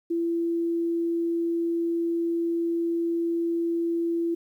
sine tone, 336.9 Hz, E4, 38 cents sharp, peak -23 dBFS, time 0.1-4.35 s, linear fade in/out 10 ms, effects 10-bit

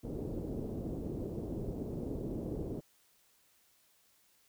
white low-pass noise, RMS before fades -39 dBFS, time 0.03-2.81 s, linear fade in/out 20 ms, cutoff 420 Hz, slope 24 dB/octave, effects white hiss -69 dBFS RMS until 4.48 s

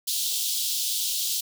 pink high-pass noise, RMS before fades -27 dBFS, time 0.07-1.41 s, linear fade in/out 10 ms, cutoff 3200 Hz, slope 48 dB/octave, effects none

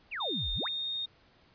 sine exponential two-way sweep, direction down then up, 2954 to 39.16 to 2954 Hz, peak -34 dBFS, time 0.11-0.69 s, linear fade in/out 20 ms, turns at 0.53 s
sine tone with pitch glide, 3649 to 3689 Hz, A#7 to A#7, -38 to -19 cents, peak -32 dBFS, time 0.2-1.06 s, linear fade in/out 10 ms, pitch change +19 cents, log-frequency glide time 0.5-0.9 s
effects pink hiss -63 dBFS RMS until 1.54 s + resampled to 11025 Hz

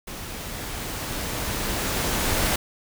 pink noise with level ramp, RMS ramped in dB -36 to -22 dBFS, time 0.07-2.56 s, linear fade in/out 5 ms, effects none

